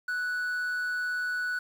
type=tone with amplitude modulation; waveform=triangle; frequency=1480 Hz; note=F#6; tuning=in tune; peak=-25 dBFS; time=0.08-1.59 s; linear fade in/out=5 ms; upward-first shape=sine; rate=158 Hz; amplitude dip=30%; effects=9-bit